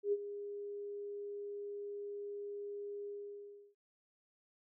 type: tone with ADSR envelope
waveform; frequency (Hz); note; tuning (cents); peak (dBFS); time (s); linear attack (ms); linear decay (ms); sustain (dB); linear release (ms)
sine; 407.6; G#4; -32; -28; 0.03-3.75; 94; 43; -13; 690
effects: none